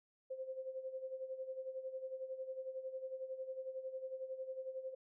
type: tone with tremolo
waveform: sine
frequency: 523.3 Hz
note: C5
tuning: in tune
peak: -39 dBFS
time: 0.3-4.95 s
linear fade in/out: 10 ms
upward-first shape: sine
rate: 11 Hz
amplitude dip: 70%
effects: none